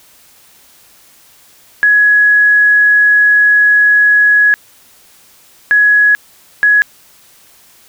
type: tone bursts at uneven times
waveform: sine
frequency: 1678 Hz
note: G#6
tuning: 17 cents sharp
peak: -5 dBFS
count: 3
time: 1.83-4.54 / 5.71-6.15 / 6.63-6.82 s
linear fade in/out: 0 ms
effects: white hiss -45 dBFS RMS until 7.88 s

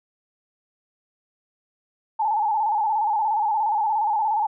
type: tone with vibrato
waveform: sine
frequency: 858 Hz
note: A5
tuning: 44 cents flat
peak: -19 dBFS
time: 2.19-4.47 s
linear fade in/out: 10 ms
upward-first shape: square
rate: 17 Hz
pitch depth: 62 cents each way
effects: none

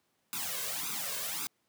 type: noise with flanger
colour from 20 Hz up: white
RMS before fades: -36 dBFS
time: 0.33-1.47 s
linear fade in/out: 0 ms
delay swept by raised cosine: 0.8 to 1.9 ms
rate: 1.8 Hz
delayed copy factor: +0.9
effects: pink hiss -75 dBFS RMS until 1.68 s + high-pass 150 Hz 12 dB/octave

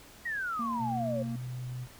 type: exponential sweep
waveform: sine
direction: down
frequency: 1929 to 523.3 Hz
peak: -31 dBFS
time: 0.25-1.23 s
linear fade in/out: 10 ms
type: tone with vibrato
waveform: triangle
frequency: 230.7 Hz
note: A#3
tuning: 18 cents flat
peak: -32 dBFS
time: 0.59-1.36 s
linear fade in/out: 5 ms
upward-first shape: sine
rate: 2.8 Hz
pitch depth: 11 cents each way
type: tone with pitch glide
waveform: sine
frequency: 123.47 to 125.56 Hz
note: B2 to B2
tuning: 0 to +29 cents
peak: -35 dBFS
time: 0.78-1.88 s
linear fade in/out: 50 ms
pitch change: +29 cents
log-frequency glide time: 0.98-1.22 s
effects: pink hiss -53 dBFS RMS until 1.99 s

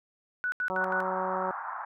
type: tone bursts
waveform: sine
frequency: 1480 Hz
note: F#6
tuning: in tune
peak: -27 dBFS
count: 4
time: 0.44-1.004 s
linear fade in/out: 0 ms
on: 81 ms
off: 80 ms
type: harmonic tone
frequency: 186.9 Hz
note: F#3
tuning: 18 cents sharp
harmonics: 1 / 2 / 3 / 4 / 5 / 6 / 7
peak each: -40 / -38 / -34 / -37 / -34 / -40 / -40 dBFS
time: 0.7-1.51 s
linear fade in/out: 0 ms
type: band-pass noise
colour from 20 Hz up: pink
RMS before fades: -37 dBFS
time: 0.8-1.85 s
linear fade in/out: 5 ms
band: 790 to 1500 Hz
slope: 48 dB/octave
effects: none

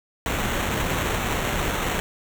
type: noise with sample-and-hold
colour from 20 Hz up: pink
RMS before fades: -25 dBFS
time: 0.26-2 s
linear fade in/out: 0 ms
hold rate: 4900 Hz
effects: none

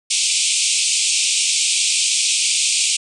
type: band-pass noise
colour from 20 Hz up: white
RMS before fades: -18 dBFS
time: 0.1-2.97 s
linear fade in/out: 10 ms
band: 2300 to 9200 Hz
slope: 96 dB/octave
effects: none

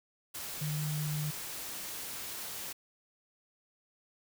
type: tone in noise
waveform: sine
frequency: 151 Hz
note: D3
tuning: 48 cents sharp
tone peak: -32 dBFS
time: 0.61-1.31 s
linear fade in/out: 10 ms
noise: white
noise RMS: -41 dBFS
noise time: 0.34-2.73 s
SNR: +6 dB
effects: none

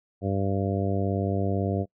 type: harmonic tone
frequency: 98 Hz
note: G2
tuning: in tune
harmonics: 1 / 2 / 3 / 4 / 5 / 6 / 7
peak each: -27 / -30 / -32 / -33 / -34 / -35 / -35 dBFS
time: 0.21-1.86 s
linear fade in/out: 50 ms
effects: noise-tail reverb RT60 0.1 s tail -24 dB re dry

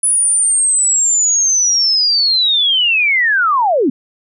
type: linear sweep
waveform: sine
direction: down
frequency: 9956 to 227.2 Hz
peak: -10 dBFS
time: 0.03-3.9 s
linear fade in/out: 5 ms
effects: none

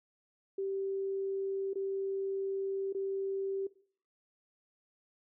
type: tone with dropouts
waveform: sine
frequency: 389.4 Hz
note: G4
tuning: 12 cents flat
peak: -32 dBFS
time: 0.58-3.67 s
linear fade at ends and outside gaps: 5 ms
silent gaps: 1.734-1.755 / 2.927-2.947 s
effects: noise-tail reverb RT60 0.5 s tail -18 dB re dry

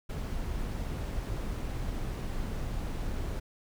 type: noise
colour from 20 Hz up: brown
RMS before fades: -34 dBFS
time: 0.09-3.4 s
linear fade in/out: 10 ms
effects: none

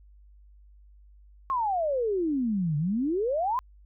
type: exponential two-way sweep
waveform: sine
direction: down then up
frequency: 1100 to 142.9 to 1051 Hz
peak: -24 dBFS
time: 1.5-3.59 s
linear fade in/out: 0 ms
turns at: 2.77 s
effects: added 50 Hz sine -51 dBFS peak until 3.85 s

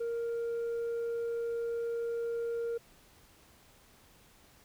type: tone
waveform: sine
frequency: 466.2 Hz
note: A#4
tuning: in tune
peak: -29 dBFS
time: 0-2.78 s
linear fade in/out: 10 ms
effects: tanh soft clip ceiling -31 dBFS + pink hiss -61 dBFS RMS until 4.64 s

